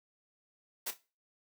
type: noise with echo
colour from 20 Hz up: white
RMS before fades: -36 dBFS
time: 0.86-0.91 s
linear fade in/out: 10 ms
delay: 31 ms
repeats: 2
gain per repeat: -13 dB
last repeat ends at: 0.972 s
effects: noise-tail reverb RT60 0.3 s tail -17 dB re dry + high-pass 200 Hz 12 dB/octave